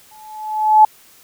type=tone with exponential growth; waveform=sine; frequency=860 Hz; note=A5; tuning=40 cents flat; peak=-3 dBFS; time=0.11-0.85 s; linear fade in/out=5 ms; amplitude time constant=160 ms; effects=white hiss -48 dBFS RMS until 1.23 s